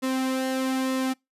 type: tone with flanger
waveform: sawtooth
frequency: 261.6 Hz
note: C4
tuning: in tune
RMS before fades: -26 dBFS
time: 0.02-1.14 s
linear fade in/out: 20 ms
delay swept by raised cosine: 1.3 to 3 ms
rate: 1.1 Hz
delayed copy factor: -0.55
effects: noise-tail reverb RT60 0.2 s tail -25 dB re dry + resampled to 32000 Hz